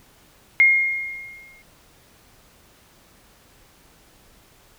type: tone with exponential decay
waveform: sine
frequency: 2137 Hz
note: C7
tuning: 36 cents sharp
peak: -9 dBFS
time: 0.6-1.62 s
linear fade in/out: 0 ms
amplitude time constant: 220 ms
effects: pink hiss -54 dBFS RMS until 4.78 s